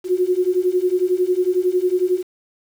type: beating tone pair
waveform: sine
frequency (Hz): 358 / 369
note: F4 / F#4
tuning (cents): +43 / -5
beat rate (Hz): 11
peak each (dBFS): -19 / -18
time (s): 0.04-2.23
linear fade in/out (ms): 50
effects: 7-bit